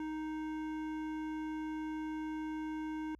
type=tone with hard clipping; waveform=sine; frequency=311.1 Hz; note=D#4; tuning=in tune; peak=-39 dBFS; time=0-3.15 s; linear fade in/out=2 ms; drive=13 dB; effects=added 60 Hz sine -59 dBFS peak until 3.19 s